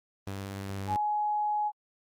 sawtooth tone with vibrato, 98 Hz, G2, in tune, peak -30 dBFS, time 0.27-0.96 s, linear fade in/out 0 ms, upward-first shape triangle, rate 17 Hz, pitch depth 13 cents each way
sine tone, 840 Hz, G#5, 19 cents sharp, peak -26 dBFS, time 0.87-1.72 s, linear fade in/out 50 ms
effects Opus 24 kbps

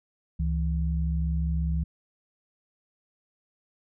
sine tone pair together, 69.3 / 163.78 Hz, C#2 / E3, 0 / -11 cents, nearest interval octave + minor third, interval 1489 cents, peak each -25 / -29 dBFS, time 0.39-1.84 s, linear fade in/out 10 ms, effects none

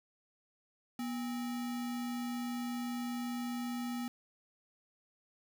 sine tone with sample-and-hold, 242.4 Hz, B3, 32 cents flat, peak -35 dBFS, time 0.99-4.08 s, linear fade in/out 2 ms, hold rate 1050 Hz, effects none

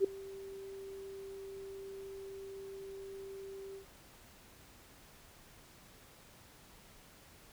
sine tone with ADSR envelope, 390 Hz, G4, 9 cents flat, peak -22 dBFS, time 0-3.86 s, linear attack 44 ms, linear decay 4 ms, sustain -22 dB, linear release 110 ms, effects pink hiss -59 dBFS RMS until 7.52 s

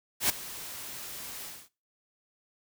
white noise with ADSR envelope, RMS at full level -23 dBFS, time 0.2-1.69 s, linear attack 97 ms, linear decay 6 ms, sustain -18 dB, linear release 240 ms, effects noise-tail reverb RT60 0.3 s tail -21 dB re dry

